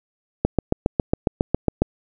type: click train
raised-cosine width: 2 ms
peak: -3 dBFS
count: 11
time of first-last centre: 0.45-1.82 s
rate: 7.3 Hz
effects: none